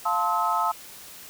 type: chord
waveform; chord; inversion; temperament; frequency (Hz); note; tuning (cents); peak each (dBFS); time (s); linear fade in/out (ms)
sine; F major seventh; none; equal with one note detuned; 698.5 / 880 / 1046.5 / 1286.9; F5 / A5 / C6 / E6; 0 / 0 / 0 / -42; -29 / -26 / -29 / -25; 0.05-0.72; 10
effects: white hiss -44 dBFS RMS until 1.29 s